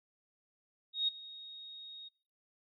sine tone with ADSR envelope, 3745 Hz, A#7, 7 cents sharp, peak -27 dBFS, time 0.93-2.09 s, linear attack 150 ms, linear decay 12 ms, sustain -19 dB, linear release 15 ms, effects noise-tail reverb RT60 0.5 s tail -25 dB re dry

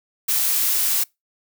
blue noise, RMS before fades -20 dBFS, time 0.28-1.04 s, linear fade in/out 10 ms, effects noise-tail reverb RT60 0.2 s tail -25 dB re dry

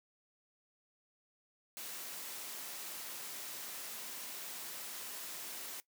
white high-pass noise, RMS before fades -45 dBFS, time 1.77-5.8 s, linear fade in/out 0 ms, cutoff 210 Hz, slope 12 dB/octave, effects noise-tail reverb RT60 0.1 s tail -18 dB re dry

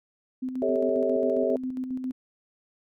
sine tone with tremolo, 257 Hz, C4, 31 cents flat, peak -27 dBFS, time 0.42-2.12 s, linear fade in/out 10 ms, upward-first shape square, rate 7.4 Hz, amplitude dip 45%
sine chord, A dominant seventh, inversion third, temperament equal with one note detuned, 392 / 440 / 554.4 / 646.1 Hz, G4 / A4 / C#5 / E5, 0 / 0 / 0 / -35 cents, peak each -28 dBFS, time 0.62-1.56 s, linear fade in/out 2 ms
effects none

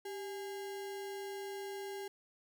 sine tone with sample-and-hold, 392.7 Hz, G4, 3 cents sharp, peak -40 dBFS, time 0.05-2.08 s, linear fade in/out 5 ms, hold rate 1225 Hz, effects none

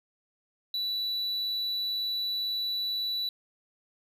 triangle tone, 3951 Hz, B7, in tune, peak -27 dBFS, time 0.74-3.29 s, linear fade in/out 2 ms, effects none

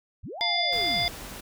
sine linear two-way sweep, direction up then down, 34.07 to 945 to 34.07 Hz, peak -35 dBFS, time 0.23-1.08 s, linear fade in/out 10 ms, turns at 0.42 s
harmonic tone, 698.5 Hz, F5, in tune, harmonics 1 / 3 / 5 / 7, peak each -30 / -29 / -27 / -29 dBFS, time 0.41-1.08 s, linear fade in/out 0 ms
pink noise, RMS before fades -40 dBFS, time 0.72-1.41 s, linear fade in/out 10 ms
effects none

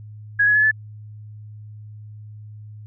sine tone with pitch steps, 1661.2 / 1686.3 / 1711.9 / 1737.8 Hz, G#6 / G#6 / A6 / A6, 0 / +26 / -48 / -22 cents, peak -13 dBFS, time 0.39-0.714 s, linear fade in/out 10 ms, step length 81 ms, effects added 106 Hz sine -36 dBFS peak until 2.86 s

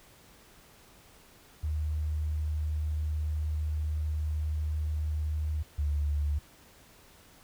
sine tone pair in turn, 76.6 / 73.28 Hz, D#2 / D2, -27 / -3 cents, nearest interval minor second, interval 76 cents, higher first, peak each -28 / -26 dBFS, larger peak second, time 1.63-5.63 / 5.78-6.39 s, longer first, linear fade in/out 10 ms, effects pink hiss -57 dBFS RMS until 7.43 s

